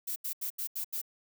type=noise bursts; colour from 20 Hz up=violet; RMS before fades=-35 dBFS; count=6; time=0.07-1.016 s; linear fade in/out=10 ms; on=91 ms; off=80 ms; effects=none